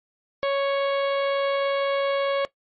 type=harmonic tone with a mistuned harmonic; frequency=554.4 Hz; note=C#5; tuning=in tune; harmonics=1 / 2 / 3 / 4 / 5 / 6 / 7 / 8; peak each=-21 / -29 / -35 / -34 / -40 / -37 / -44 / -45 dBFS; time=0.43-2.45 s; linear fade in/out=0 ms; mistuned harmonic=5; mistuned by=+17 cents; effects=noise-tail reverb RT60 0.1 s tail -17 dB re dry + MP3 32 kbps